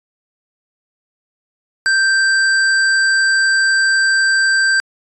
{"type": "tone", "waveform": "square", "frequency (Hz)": 1568, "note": "G6", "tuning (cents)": 0, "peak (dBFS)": -12, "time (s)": [1.86, 4.8], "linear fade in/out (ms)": 0, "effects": ["resampled to 22050 Hz"]}